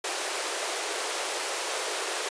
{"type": "high-pass noise", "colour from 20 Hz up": "pink", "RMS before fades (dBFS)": -31, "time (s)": [0.04, 2.29], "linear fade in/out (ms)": 5, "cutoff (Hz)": 370, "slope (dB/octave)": 48, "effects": ["resampled to 22050 Hz"]}